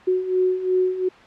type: beating tone pair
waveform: sine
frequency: 367.2 / 370 Hz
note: F#4 / F#4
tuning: -13 / 0 cents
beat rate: 2.8 Hz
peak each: -24 / -19 dBFS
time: 0.07-1.09 s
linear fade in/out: 10 ms
effects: white hiss -45 dBFS RMS until 1.26 s + low-pass 2000 Hz 12 dB/octave

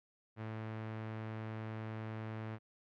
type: tone with low-pass filter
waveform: sawtooth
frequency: 110 Hz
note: A2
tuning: in tune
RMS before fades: -43 dBFS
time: 0.36-2.59 s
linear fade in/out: 50 ms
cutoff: 2100 Hz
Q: 1.1
effects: none

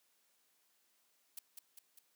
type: noise with echo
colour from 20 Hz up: blue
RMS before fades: -45 dBFS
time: 1.37-1.39 s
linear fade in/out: 5 ms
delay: 200 ms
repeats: 3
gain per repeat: -4 dB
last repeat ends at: 1.99 s
effects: white hiss -75 dBFS RMS until 2.15 s + high-pass 200 Hz 12 dB/octave

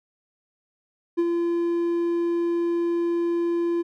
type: tone with ADSR envelope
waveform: triangle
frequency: 341.8 Hz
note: F4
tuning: 37 cents flat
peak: -15 dBFS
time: 1.17-3.83 s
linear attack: 21 ms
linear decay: 44 ms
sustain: -4 dB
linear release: 23 ms
effects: none

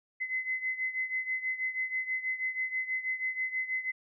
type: beating tone pair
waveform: sine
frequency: 2039 / 2045.2 Hz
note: C7 / C7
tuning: -45 / -40 cents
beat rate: 6.2 Hz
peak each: -32 / -36 dBFS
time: 0.2-3.92 s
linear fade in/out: 20 ms
effects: none

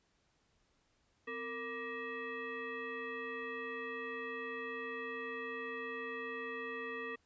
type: tone with frequency modulation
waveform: sine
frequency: 1174.7 Hz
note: D6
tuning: in tune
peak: -39 dBFS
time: 1.27-7.16 s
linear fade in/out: 10 ms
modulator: 716 Hz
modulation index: 1.7
effects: pink hiss -75 dBFS RMS until 7.25 s + resampled to 16000 Hz

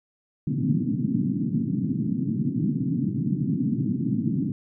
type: band-pass noise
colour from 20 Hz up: white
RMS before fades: -25 dBFS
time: 0.47-4.52 s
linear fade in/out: 0 ms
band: 120 to 280 Hz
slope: 48 dB/octave
effects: none

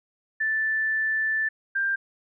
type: tone pair in turn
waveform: sine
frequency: 1760 / 1587.9 Hz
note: A6 / G6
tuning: 0 / +22 cents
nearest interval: major second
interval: 178 cents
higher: first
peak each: -22 dBFS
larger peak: neither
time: 0.4-1.49 / 1.75-1.96 s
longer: first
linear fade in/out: 10 ms
effects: none

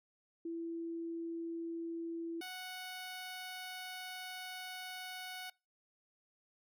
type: tone pair in turn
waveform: sine / 10% pulse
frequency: 333.3 / 738.8 Hz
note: E4 / F#5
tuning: +19 / -3 cents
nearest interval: octave + major second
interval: 1378 cents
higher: second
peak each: -38 / -35 dBFS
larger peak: second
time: 0.45-2.41 / 2.41-5.5 s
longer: second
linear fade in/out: 5 ms
effects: noise-tail reverb RT60 0.3 s tail -25 dB re dry

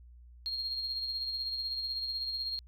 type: tone with tremolo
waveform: sine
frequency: 4242 Hz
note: C8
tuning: 23 cents sharp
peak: -30 dBFS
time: 0.46-2.59 s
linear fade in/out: 0 ms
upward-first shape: triangle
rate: 16 Hz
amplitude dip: 50%
effects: tanh soft clip ceiling -27 dBFS + added 60 Hz sine -51 dBFS peak until 2.67 s

